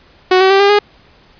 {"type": "tone with pitch steps", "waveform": "sawtooth", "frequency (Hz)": [370.2, 380.4, 390.9, 401.6, 412.7], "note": ["F#4", "F#4", "G4", "G4", "G#4"], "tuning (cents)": [1, 48, -5, 42, -11], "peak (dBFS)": -3, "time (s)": [0.31, 0.79], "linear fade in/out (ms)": 5, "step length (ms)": 96, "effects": ["pink hiss -47 dBFS RMS until 1.39 s", "resampled to 11025 Hz"]}